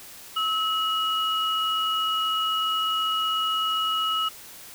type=tone pair together; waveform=sine; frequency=1294 / 2905 Hz; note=E6 / F#7; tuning=-32 / -32 cents; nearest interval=octave + major second; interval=1400 cents; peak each=-24 / -25 dBFS; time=0.36-4.29 s; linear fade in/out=10 ms; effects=tanh soft clip ceiling -15 dBFS + white hiss -44 dBFS RMS until 4.74 s